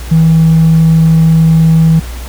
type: tone with hard clipping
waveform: sine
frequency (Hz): 161.9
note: E3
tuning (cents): -31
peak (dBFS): -4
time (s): 0.11-2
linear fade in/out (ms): 10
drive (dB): 1
effects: added 60 Hz sine -21 dBFS peak until 2.28 s + pink hiss -30 dBFS RMS until 2.28 s